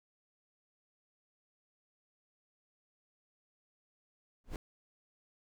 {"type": "noise with exponential growth", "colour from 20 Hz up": "brown", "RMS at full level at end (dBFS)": -29, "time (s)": [4.44, 4.56], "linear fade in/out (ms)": 2, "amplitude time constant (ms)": 25, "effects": []}